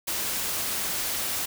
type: noise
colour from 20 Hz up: white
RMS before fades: -29 dBFS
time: 0.07-1.46 s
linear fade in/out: 10 ms
effects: none